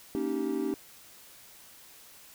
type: chord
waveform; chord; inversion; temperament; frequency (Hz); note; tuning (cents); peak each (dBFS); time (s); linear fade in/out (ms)
triangle; Eb dominant seventh; second; just; 233.3 / 280 / 311.1 / 388.9; Bb3 / Db4 / Eb4 / G4; +2 / +18 / 0 / -14; -35 / -31 / -32 / -31; 0.15-0.74; 0
effects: white hiss -53 dBFS RMS until 2.34 s